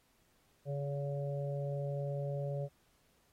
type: harmonic tone with a mistuned harmonic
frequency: 141.7 Hz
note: C#3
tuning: 38 cents sharp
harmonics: 1 / 3 / 4 / 5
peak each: -36 / -45 / -40 / -52 dBFS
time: 0.65-2.69 s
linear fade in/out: 50 ms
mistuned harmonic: 3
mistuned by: -27 cents
effects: pink hiss -72 dBFS RMS until 3.32 s + AAC 48 kbps